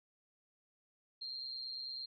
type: tone with amplitude modulation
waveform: sine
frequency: 4194 Hz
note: C8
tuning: 3 cents sharp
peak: -38 dBFS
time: 1.21-2.06 s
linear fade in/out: 10 ms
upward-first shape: sine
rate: 129 Hz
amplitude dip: 65%
effects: none